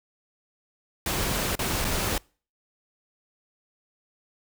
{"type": "noise with dropouts", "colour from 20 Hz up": "pink", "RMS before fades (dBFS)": -27, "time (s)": [1.06, 2.18], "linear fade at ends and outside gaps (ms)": 2, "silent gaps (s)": [[1.554, 1.591], [1.845, 1.849]], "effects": ["noise-tail reverb RT60 0.4 s tail -26 dB re dry"]}